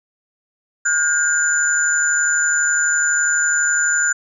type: tone cluster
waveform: sine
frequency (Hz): 1435 / 1587 / 7030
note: F6 / G6 / A8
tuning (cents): +47 / +21 / -2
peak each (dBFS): -19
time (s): 0.85-4.13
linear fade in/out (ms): 10
effects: none